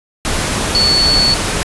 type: tone in noise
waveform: sine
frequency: 4435 Hz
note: C#8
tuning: in tune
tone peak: -10 dBFS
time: 0.75-1.34 s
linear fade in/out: 0 ms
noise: pink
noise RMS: -17 dBFS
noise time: 0.25-1.63 s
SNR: +4 dB
effects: resampled to 24000 Hz